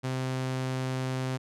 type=tone; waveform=sawtooth; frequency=130 Hz; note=C3; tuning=11 cents flat; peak=-25 dBFS; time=0.03-1.38 s; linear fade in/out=20 ms; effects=low-pass 9000 Hz 12 dB/octave

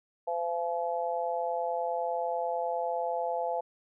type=harmonic tone; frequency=170.6 Hz; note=F3; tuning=40 cents flat; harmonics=3 / 4 / 5; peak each=-33 / -32 / -34 dBFS; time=0.27-3.61 s; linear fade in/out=10 ms; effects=none

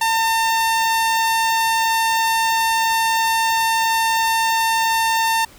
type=tone; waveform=sawtooth; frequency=903 Hz; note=A5; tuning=45 cents sharp; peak=-12 dBFS; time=0.01-5.45 s; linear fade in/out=5 ms; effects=pink hiss -46 dBFS RMS until 5.58 s

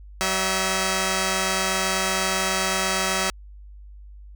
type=tone pair together; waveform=5% pulse; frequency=189.5 / 649.3 Hz; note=F#3 / E5; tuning=+42 / -26 cents; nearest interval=octave + major sixth; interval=2132 cents; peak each=-13 dBFS; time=0.21-3.3 s; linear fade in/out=0 ms; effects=added 50 Hz sine -40 dBFS peak until 4.35 s

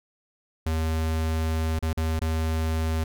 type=tone with dropouts; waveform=square; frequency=80.1 Hz; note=E2; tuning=49 cents flat; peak=-24 dBFS; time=0.66-3.04 s; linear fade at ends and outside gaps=5 ms; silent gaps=1.791-1.825 / 1.931-1.973 / 2.193-2.215 s; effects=none

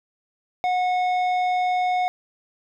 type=tone with tanh clipping; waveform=triangle; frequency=729 Hz; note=F#5; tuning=26 cents flat; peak=-21 dBFS; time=0.64-2.08 s; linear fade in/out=0 ms; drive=14 dB; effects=none

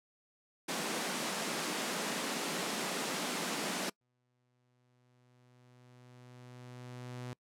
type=high-pass noise; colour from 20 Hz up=pink; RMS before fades=-36 dBFS; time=0.68-3.9 s; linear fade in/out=10 ms; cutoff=170 Hz; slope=48 dB/octave
type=tone with exponential growth; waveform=sawtooth; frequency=124 Hz; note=B2; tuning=7 cents sharp; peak=-36 dBFS; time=4.01-7.33 s; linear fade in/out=0 ms; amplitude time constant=720 ms
effects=noise-tail reverb RT60 0.1 s tail -25 dB re dry + low-pass 10000 Hz 12 dB/octave

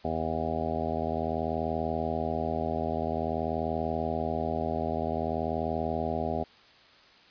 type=harmonic tone; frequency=80.5 Hz; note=E2; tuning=41 cents flat; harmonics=1 / 2 / 3 / 4 / 5 / 6 / 7 / 8 / 9 / 10; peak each=-37 / -38 / -35 / -41 / -36 / -41 / -38 / -35 / -35 / -40 dBFS; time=0.04-6.44 s; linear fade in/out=10 ms; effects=white hiss -56 dBFS RMS until 7.3 s + resampled to 11025 Hz

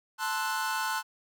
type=chord; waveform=45% pulse; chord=F# half-diminished seventh; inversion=first; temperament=equal; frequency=880 / 1046.5 / 1318.5 / 1480 Hz; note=A5 / C6 / E6 / F#6; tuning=0 / 0 / 0 / 0 cents; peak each=-33 / -35 / -39 / -33 dBFS; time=0.18-1.03 s; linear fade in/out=50 ms; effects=none

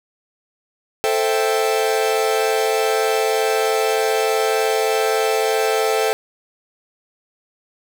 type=chord; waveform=45% pulse; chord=A minor seventh; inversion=none; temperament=equal; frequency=440 / 523.3 / 659.3 / 784 Hz; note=A4 / C5 / E5 / G5; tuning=0 / 0 / 0 / 0 cents; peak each=-19 / -24 / -25 / -23 dBFS; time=1.04-6.13 s; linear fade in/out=0 ms; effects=none

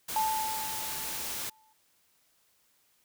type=noise; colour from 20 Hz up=white; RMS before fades=-36 dBFS; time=0.08-1.5 s; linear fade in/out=10 ms
type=tone with exponential decay; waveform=sine; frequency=875 Hz; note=A5; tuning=10 cents flat; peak=-24 dBFS; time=0.16-1.73 s; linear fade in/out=2 ms; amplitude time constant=340 ms
effects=white hiss -69 dBFS RMS until 3.04 s

